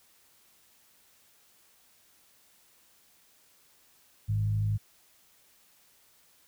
sine tone with frequency modulation, 104.9 Hz, G#2, 18 cents sharp, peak -25 dBFS, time 4.28-4.78 s, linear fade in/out 20 ms, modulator 52.4 Hz, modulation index 0.43, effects white hiss -63 dBFS RMS until 6.47 s

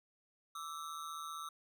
square ring-modulated tone, 1244.5 Hz, D#6, in tune, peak -40 dBFS, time 0.55-1.49 s, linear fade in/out 5 ms, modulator 77.7 Hz, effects none

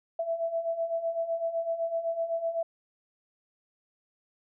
sine beating tone pair, 659 / 666.9 Hz, E5 / E5, -1 / +20 cents, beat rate 7.9 Hz, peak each -34 / -29 dBFS, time 0.19-2.63 s, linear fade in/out 5 ms, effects none

